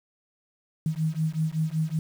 sine beating tone pair, 155.56 / 160.86 Hz, D#3 / E3, 0 / -42 cents, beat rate 5.3 Hz, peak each -27 dBFS, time 0.86-1.99 s, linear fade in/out 2 ms, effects 8-bit

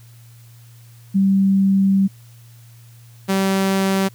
sine / sawtooth tone pair in turn, 194.4 / 193.06 Hz, G3 / G3, -14 / -26 cents, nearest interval unison, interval 12 cents, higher first, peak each -12 dBFS, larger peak neither, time 1.14-2.08 / 3.28-4.09 s, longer first, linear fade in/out 20 ms, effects added 117 Hz sine -42 dBFS peak until 4.14 s + white hiss -53 dBFS RMS until 4.14 s

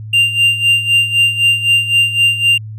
triangle tone with tremolo, 2788 Hz, F7, 4 cents flat, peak -5 dBFS, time 0.13-2.58 s, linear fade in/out 5 ms, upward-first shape sine, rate 3.9 Hz, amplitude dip 75%, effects added 108 Hz sine -25 dBFS peak until 2.78 s + resampled to 32000 Hz

